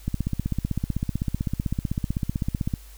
click train, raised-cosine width 5 ms, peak -12 dBFS, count 43, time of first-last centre 0.08-2.738 s, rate 15.8 Hz, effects added 50 Hz sine -43 dBFS peak until 2.97 s + white hiss -52 dBFS RMS until 2.97 s

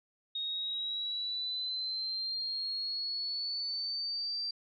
sine linear sweep, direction up, 3729 to 4699 Hz, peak -33 dBFS, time 0.35-4.51 s, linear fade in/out 5 ms, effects none

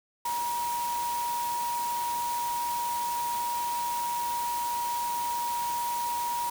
sine tone in noise, 954 Hz, A#5, 40 cents sharp, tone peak -28 dBFS, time 0.25-6.5 s, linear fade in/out 5 ms, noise white, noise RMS -38 dBFS, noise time 0.25-6.5 s, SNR +7 dB, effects none

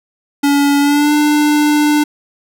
square tone with pitch glide, 284.3 to 297.6 Hz, C#4 to D4, +44 to +23 cents, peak -10 dBFS, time 0.43-2.04 s, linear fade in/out 10 ms, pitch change +79 cents, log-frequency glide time 0.8-1.13 s, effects none

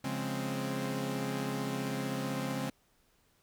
sawtooth chord, Db major seventh, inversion none, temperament equal, 138.59 / 174.61 / 207.7 / 261.6 Hz, Db3 / F3 / Ab3 / C4, 0 / 0 / 0 / 0 cents, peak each -34 / -39 / -35 / -33 dBFS, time 0.04-2.7 s, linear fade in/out 5 ms, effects pink hiss -70 dBFS RMS until 3.42 s

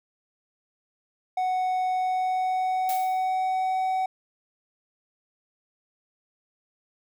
triangle tone with pitch glide, 741 to 753.1 Hz, F#5 to F#5, +2 to +30 cents, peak -21 dBFS, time 1.37-4.06 s, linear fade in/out 5 ms, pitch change +28 cents, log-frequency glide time 1.89-3.89 s
blue noise with exponential decay, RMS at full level -33 dBFS, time 2.89-3.35 s, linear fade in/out 1 ms, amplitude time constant 100 ms
effects none

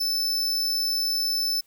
45% pulse tone, 5274 Hz, E8, in tune, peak -23 dBFS, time 0-1.61 s, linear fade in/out 10 ms, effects white hiss -63 dBFS RMS until 1.66 s

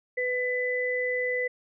sine tone pair together, 499 / 2000 Hz, B4 / B6, +18 / +21 cents, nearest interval 2 octaves, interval 2403 cents, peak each -28 dBFS, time 0.17-1.48 s, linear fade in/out 10 ms, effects none

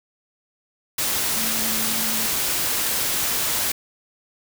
sine tone in noise, 221.9 Hz, A3, 15 cents sharp, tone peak -32 dBFS, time 1.36-2.26 s, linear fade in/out 5 ms, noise white, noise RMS -23 dBFS, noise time 0.98-3.72 s, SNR -12 dB, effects none

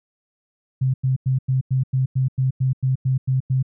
sine tone bursts, 130.81 Hz, C3, in tune, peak -16 dBFS, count 13, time 0.81-3.628 s, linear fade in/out 10 ms, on 130 ms, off 94 ms, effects none

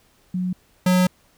sine / square tone pair in turn, 182.4 / 182.4 Hz, F#3 / F#3, -24 / -24 cents, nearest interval unison, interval 0 cents, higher neither, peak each -21 / -15 dBFS, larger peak second, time 0.34-0.53 / 0.86-1.07 s, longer second, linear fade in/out 5 ms, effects pink hiss -59 dBFS RMS until 1.37 s

